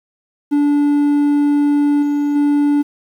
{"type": "tone with level steps", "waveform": "triangle", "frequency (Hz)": 290, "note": "D4", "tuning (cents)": -22, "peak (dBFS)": [-9, -12, -9], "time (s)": [0.51, 2.83], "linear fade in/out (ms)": 20, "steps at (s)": [2.02, 2.35], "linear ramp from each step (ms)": 10, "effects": ["8-bit"]}